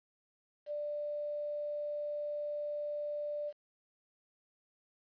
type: tone with quantisation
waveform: sine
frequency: 590 Hz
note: D5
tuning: 8 cents sharp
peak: -35 dBFS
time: 0.66-3.53 s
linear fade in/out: 50 ms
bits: 10
effects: resampled to 11025 Hz